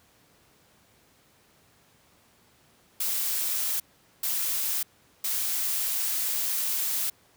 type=noise bursts at uneven times; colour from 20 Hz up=blue; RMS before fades=-28 dBFS; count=3; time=3-3.8 / 4.23-4.83 / 5.24-7.1 s; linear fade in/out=5 ms; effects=pink hiss -61 dBFS RMS until 7.36 s + high-pass 80 Hz 12 dB/octave